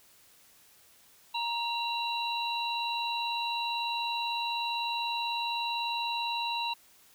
sine tone cluster, 939 / 2760 / 3940 Hz, A#5 / F7 / B7, +12 / -21 / -5 cents, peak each -32 / -36 / -35 dBFS, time 1.34-6.74 s, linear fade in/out 10 ms, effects white hiss -60 dBFS RMS until 7.14 s

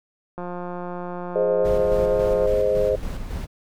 click train, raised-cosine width 1 ms, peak -19 dBFS, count 369, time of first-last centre 0.38-2.459 s, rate 177 Hz
sine chord, Ab major, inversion none, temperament equal with one note detuned, 415.3 / 521.1 / 622.3 Hz, Ab4 / C5 / Eb5, 0 / -7 / 0 cents, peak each -23 / -20 / -24 dBFS, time 1.35-2.96 s, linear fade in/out 10 ms
brown noise with tremolo, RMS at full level -28 dBFS, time 1.64-3.47 s, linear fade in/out 20 ms, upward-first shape square, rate 3.6 Hz, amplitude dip 40%
effects none

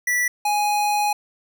square tone pair in turn, 1960 / 831.2 Hz, B6 / G#5, -14 / +1 cents, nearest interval octave + minor third, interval 1485 cents, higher first, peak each -19 dBFS, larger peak neither, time 0.07-0.28 / 0.45-1.13 s, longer second, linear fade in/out 5 ms, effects none

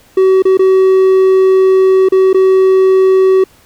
triangle tone with dropouts, 378.9 Hz, F#4, 41 cents sharp, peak -3 dBFS, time 0.17-3.44 s, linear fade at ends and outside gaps 5 ms, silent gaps 0.423-0.452 / 0.573-0.592 / 2.088-2.121 / 2.331-2.344 s, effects pink hiss -46 dBFS RMS until 3.65 s

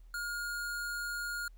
square tone, 1425 Hz, F6, 34 cents sharp, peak -36 dBFS, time 0.14-1.48 s, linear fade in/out 2 ms, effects added 40 Hz sine -51 dBFS peak until 1.57 s + pink hiss -75 dBFS RMS until 1.57 s

